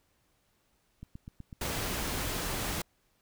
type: click train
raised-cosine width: 5 ms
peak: -31 dBFS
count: 10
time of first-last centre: 1.03-2.151 s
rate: 8.03 Hz
type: noise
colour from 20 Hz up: pink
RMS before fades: -34 dBFS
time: 1.61-2.82 s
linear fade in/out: 5 ms
effects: pink hiss -72 dBFS RMS until 3.21 s